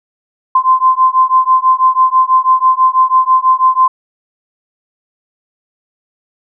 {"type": "beating tone pair", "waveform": "sine", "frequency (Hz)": [1034, 1040.1], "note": ["C6", "C6"], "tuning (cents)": [-21, -11], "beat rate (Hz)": 6.1, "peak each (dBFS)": -10, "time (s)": [0.55, 3.88], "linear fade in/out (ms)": 5, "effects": []}